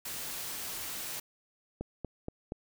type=noise; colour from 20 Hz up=white; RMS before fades=-39 dBFS; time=0.05-1.2 s; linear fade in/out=5 ms
type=click train; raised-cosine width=2 ms; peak=-23 dBFS; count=4; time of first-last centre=1.81-2.521 s; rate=4.22 Hz
effects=none